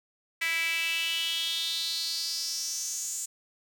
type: tone with high-pass filter sweep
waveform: sawtooth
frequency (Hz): 329.7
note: E4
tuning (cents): 0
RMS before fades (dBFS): -31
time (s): 0.41-3.26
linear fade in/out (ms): 10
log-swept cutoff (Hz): 2100 to 7400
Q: 5.9
effects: none